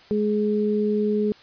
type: tone pair together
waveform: sine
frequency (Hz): 210.2 / 420.4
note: G#3 / G#4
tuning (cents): +21 / +21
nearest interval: octave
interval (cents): 1200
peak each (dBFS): -22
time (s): 0.11-1.32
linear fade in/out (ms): 0
effects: white hiss -50 dBFS RMS until 1.42 s + resampled to 11025 Hz